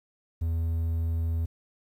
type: tone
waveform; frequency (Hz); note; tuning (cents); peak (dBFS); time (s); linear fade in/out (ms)
triangle; 82.41; E2; 0; -23; 0.41-1.46; 10
effects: 10-bit